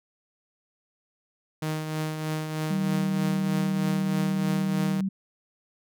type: tone with tremolo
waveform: sawtooth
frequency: 155.8 Hz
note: D#3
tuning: 3 cents sharp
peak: -22 dBFS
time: 1.62-5.01 s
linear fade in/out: 5 ms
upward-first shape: triangle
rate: 3.2 Hz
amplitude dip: 50%
type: tone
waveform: sine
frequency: 192.5 Hz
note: G3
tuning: 31 cents flat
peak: -24 dBFS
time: 2.7-5.09 s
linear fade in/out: 10 ms
effects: none